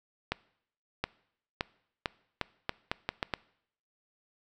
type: accelerating click train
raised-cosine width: 0.3 ms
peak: -13 dBFS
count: 10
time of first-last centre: 0.32-3.338 s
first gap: 720 ms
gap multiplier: 0.79
effects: noise-tail reverb RT60 0.7 s tail -22 dB re dry